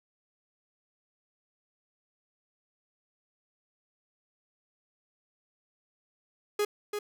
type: tone with echo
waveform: 45% pulse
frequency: 415.3 Hz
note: G#4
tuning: in tune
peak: -25 dBFS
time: 6.59-6.65 s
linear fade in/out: 5 ms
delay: 340 ms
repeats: 1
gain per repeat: -6 dB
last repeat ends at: 6.99 s
effects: none